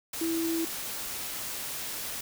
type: tone in noise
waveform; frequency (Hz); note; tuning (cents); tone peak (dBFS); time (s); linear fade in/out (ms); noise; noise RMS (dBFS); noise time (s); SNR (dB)
sine; 329.6; E4; 0; -27; 0.21-0.65; 5; white; -36; 0.13-2.21; +6
effects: none